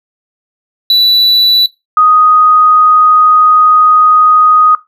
triangle / sine tone pair in turn, 3957 / 1246.4 Hz, B7 / D#6, +3 / +3 cents, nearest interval octave + minor sixth, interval 2000 cents, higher first, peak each -3 dBFS, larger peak neither, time 0.9-1.66 / 1.97-4.75 s, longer second, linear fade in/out 2 ms, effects noise-tail reverb RT60 0.2 s tail -18 dB re dry

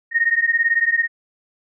sine beating tone pair, 1846 / 1864 Hz, A#6 / A#6, -17 / -1 cents, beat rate 18 Hz, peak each -18 dBFS, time 0.11-1.08 s, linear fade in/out 50 ms, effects none

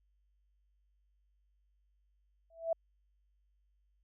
sine tone with exponential growth, 660 Hz, E5, 2 cents sharp, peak -26 dBFS, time 2.5-2.73 s, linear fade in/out 5 ms, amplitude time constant 50 ms, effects added 50 Hz sine -70 dBFS peak until 4.03 s

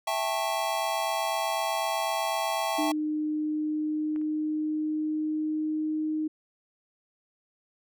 square chord, A dominant seventh, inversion second, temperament just, 660 / 792 / 880 / 1100 Hz, E5 / G5 / A5 / C#6, +2 / +18 / 0 / -14 cents, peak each -32 / -33 / -33 / -35 dBFS, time 0.07-2.92 s, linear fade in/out 5 ms
sine tone with pitch glide, 305.1 to 309.9 Hz, D#4 to D#4, -34 to -7 cents, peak -26 dBFS, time 2.78-6.28 s, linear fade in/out 10 ms, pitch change +27 cents, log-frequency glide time 3.33-6.08 s
clicks, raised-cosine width 0.5 ms, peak -33 / -43 dBFS, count 2, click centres 4.161 / 4.215 s
effects none

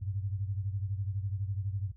sine beating tone pair, 96.2 / 108.2 Hz, G2 / A2, -32 / -29 cents, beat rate 12 Hz, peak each -32 / -37 dBFS, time 0.01-1.92 s, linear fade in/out 20 ms, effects added 60 Hz sine -52 dBFS peak until 1.96 s

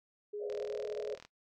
sine tone with pitch glide, 415.3 to 421.8 Hz, G#4 to G#4, 0 to +27 cents, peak -37 dBFS, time 0.33-1.15 s, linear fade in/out 10 ms, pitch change +27 cents, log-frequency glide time 0.54-0.82 s
pink band-pass noise, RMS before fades -42 dBFS, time 0.39-1.19 s, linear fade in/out 50 ms, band 460 to 620 Hz, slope 96 dB/octave
click train, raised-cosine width 0.2 ms, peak -32 dBFS, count 31, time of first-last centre 0.5-1.25 s, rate 40 Hz
effects noise-tail reverb RT60 0.1 s tail -19 dB re dry

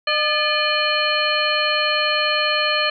harmonic tone with a mistuned harmonic, 605 Hz, D#5, 49 cents flat, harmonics 1 / 2 / 3 / 4 / 5 / 7, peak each -24 / -24 / -24 / -24 / -24 / -24 dBFS, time 0.07-2.9 s, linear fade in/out 5 ms, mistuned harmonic 3, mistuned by -72 cents, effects none

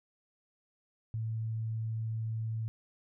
sine tone, 111.6 Hz, A2, 25 cents sharp, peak -32 dBFS, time 1.14-2.68 s, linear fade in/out 0 ms, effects none

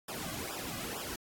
pink noise with flanger, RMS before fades -40 dBFS, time 0.08-1.16 s, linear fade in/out 5 ms, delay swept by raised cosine 0.47 to 2.27 ms, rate 2.2 Hz, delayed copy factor -1, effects AAC 64 kbps

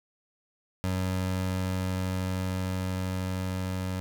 25% pulse tone with level ramp, 93 Hz, F#2, 9 cents sharp, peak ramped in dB -23 to -26 dBFS, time 0.84-4 s, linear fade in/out 0 ms, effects none

